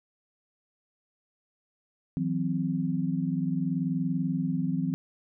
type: tone cluster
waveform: sine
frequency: 160.9 / 181.5 / 259.1 Hz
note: E3 / F#3 / C4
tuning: -42 / -33 / -17 cents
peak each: -30 dBFS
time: 2.17-4.94 s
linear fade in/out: 0 ms
effects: none